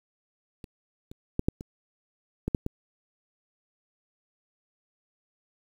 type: clicks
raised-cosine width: 3 ms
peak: -29 / -30 / -12 / -10 / -25 / -15 / -10 / -16 dBFS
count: 8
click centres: 0.642 / 1.115 / 1.394 / 1.485 / 1.609 / 2.48 / 2.548 / 2.664 s
effects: 8-bit